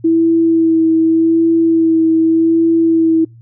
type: tone with vibrato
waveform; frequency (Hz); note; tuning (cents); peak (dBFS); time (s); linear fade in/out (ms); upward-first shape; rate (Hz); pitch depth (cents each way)
sine; 326.8; E4; -15; -8; 0.04-3.25; 10; sine; 0.85; 18
effects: noise-tail reverb RT60 0.2 s tail -26 dB re dry + added 116 Hz sine -37 dBFS peak until 3.41 s